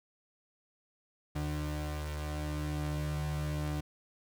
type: tone pair together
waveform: 35% pulse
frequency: 74.8 / 150.03 Hz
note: D2 / D3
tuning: +32 / +37 cents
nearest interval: octave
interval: 1205 cents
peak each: -34 / -35 dBFS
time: 1.35-3.81 s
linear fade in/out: 10 ms
effects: none